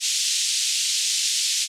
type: band-pass noise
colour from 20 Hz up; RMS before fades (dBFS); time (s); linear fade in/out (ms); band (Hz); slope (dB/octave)
white; -23; 0-1.68; 50; 2900 to 7700; 24
effects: low-pass 12000 Hz 12 dB/octave